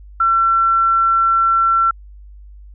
sine tone, 1350 Hz, E6, 41 cents sharp, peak -11 dBFS, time 0.2-1.91 s, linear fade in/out 5 ms, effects added 50 Hz sine -36 dBFS peak until 2.74 s

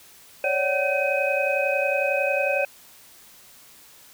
sine tone cluster, 551 / 582 / 750 / 1540 / 2519 Hz, C#5 / D5 / F#5 / G6 / D#7, -11 / -16 / +23 / -31 / +21 cents, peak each -25 / -26 / -30 / -32 / -25 dBFS, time 0.44-2.65 s, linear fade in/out 2 ms, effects white hiss -50 dBFS RMS until 4.13 s

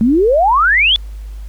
sine exponential sweep, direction up, 211.7 to 3520 Hz, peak -8 dBFS, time 0.01-0.96 s, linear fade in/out 0 ms, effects added 51 Hz sine -25 dBFS peak until 1.48 s + pink hiss -49 dBFS RMS until 1.48 s

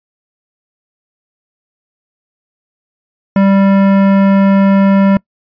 sine tone with hard clipping, 196 Hz, G3, in tune, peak -8 dBFS, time 3.36-5.17 s, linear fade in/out 2 ms, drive 16 dB, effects noise-tail reverb RT60 0.1 s tail -25 dB re dry + resampled to 11025 Hz

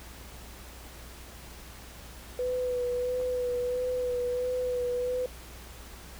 sine tone with vibrato, 496.5 Hz, B4, 9 cents sharp, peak -27 dBFS, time 2.39-5.26 s, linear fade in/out 2 ms, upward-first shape sine, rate 1.5 Hz, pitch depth 22 cents each way
clicks, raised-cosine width 1 ms, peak -32 dBFS, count 2, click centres 3.201 / 3.214 s
effects added 60 Hz sine -47 dBFS peak until 6.19 s + pink hiss -48 dBFS RMS until 6.19 s

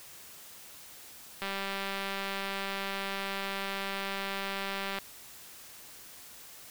click train, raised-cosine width 0.3 ms, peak -19 dBFS, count 700, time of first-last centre 1.42-4.986 s, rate 196 Hz, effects white hiss -50 dBFS RMS until 6.7 s

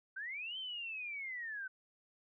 sine linear two-way sweep, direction up then down, 1500 to 3136 to 1500 Hz, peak -40 dBFS, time 0.16-1.68 s, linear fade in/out 10 ms, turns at 0.58 s, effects none

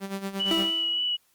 sawtooth tone with tremolo, 195.6 Hz, G3, 4 cents flat, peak -24 dBFS, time 0-0.71 s, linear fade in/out 50 ms, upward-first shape sine, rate 8.6 Hz, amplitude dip 75%
sine tone with vibrato, 2939 Hz, F#7, 12 cents flat, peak -24 dBFS, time 0.39-1.17 s, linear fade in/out 20 ms, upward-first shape sine, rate 3.5 Hz, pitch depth 15 cents each way
40% pulse tone with exponential decay, 329.6 Hz, E4, in tune, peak -21 dBFS, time 0.51-1.11 s, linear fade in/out 1 ms, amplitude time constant 130 ms
effects white hiss -66 dBFS RMS until 1.34 s + Opus 32 kbps

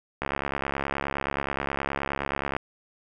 click train, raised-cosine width 0.5 ms, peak -12 dBFS, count 164, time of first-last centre 0.22-2.565 s, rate 69.5 Hz, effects none

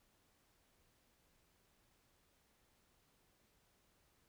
silence, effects pink hiss -75 dBFS RMS until 4.28 s

